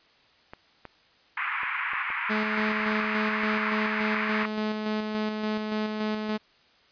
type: clicks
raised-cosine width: 0.5 ms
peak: -25 dBFS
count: 12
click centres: 0.535 / 0.853 / 1.633 / 1.934 / 2.103 / 2.599 / 2.692 / 2.802 / 2.914 / 3.043 / 3.435 / 3.539 s
type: band-pass noise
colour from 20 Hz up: white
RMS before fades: -30 dBFS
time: 1.37-4.46 s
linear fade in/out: 5 ms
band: 970 to 2400 Hz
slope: 48 dB/octave
type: tone with tremolo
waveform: sawtooth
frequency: 214.4 Hz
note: A3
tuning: 45 cents flat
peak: -22 dBFS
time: 2.29-6.38 s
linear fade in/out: 20 ms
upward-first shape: square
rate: 3.5 Hz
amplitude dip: 35%
effects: white hiss -60 dBFS RMS until 6.91 s + resampled to 11025 Hz